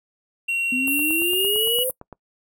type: tone with pitch glide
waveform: triangle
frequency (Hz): 2742 to 2922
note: F7 to F#7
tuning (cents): -32 to -22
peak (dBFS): -19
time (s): 0.48-1.84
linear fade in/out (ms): 10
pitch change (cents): +110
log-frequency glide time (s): 1.16-1.63
type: exponential sweep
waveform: sine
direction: up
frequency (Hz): 246.9 to 523.3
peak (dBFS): -24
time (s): 0.72-1.9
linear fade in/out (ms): 5
type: band-pass noise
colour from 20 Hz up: white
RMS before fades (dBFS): -27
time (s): 0.87-1.91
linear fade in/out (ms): 2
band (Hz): 9100 to 16000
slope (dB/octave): 96
type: click train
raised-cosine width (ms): 1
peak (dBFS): -24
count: 12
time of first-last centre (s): 0.88-2.127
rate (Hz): 8.82
effects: noise-tail reverb RT60 0.1 s tail -24 dB re dry